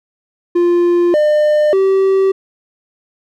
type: tone with pitch steps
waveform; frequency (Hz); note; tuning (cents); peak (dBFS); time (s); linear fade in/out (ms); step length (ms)
triangle; 348.6 / 602 / 385.5; F4 / D5 / G4; -3 / +43 / -29; -7; 0.55-2.32; 10; 590
effects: none